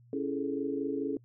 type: chord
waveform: sine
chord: A major seventh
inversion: first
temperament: equal with one note detuned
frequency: 277.2 / 331.3 / 415.3 / 440 Hz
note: C#4 / E4 / G#4 / A4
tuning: 0 / +9 / 0 / 0 cents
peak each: -33 / -38 / -36 / -37 dBFS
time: 0.13-1.17 s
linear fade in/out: 2 ms
effects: noise-tail reverb RT60 0.1 s tail -26 dB re dry + added 120 Hz sine -56 dBFS peak until 1.24 s